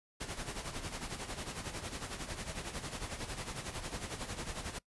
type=noise with tremolo; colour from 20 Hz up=pink; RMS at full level=-39 dBFS; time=0.2-4.79 s; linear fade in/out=10 ms; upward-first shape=sine; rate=11 Hz; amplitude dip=65%; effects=noise-tail reverb RT60 0.1 s tail -22 dB re dry + resampled to 24000 Hz